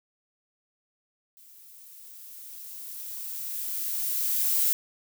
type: noise with level ramp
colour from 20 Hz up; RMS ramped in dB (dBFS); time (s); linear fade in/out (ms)
violet; -53 to -23; 1.37-4.73; 0
effects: none